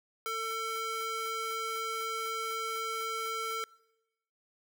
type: tone with high-pass filter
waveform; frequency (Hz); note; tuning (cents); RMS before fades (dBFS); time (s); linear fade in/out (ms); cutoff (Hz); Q
square; 448; A4; +31; -35; 0.26-3.64; 0; 920; 5.8
effects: noise-tail reverb RT60 1.0 s tail -24 dB re dry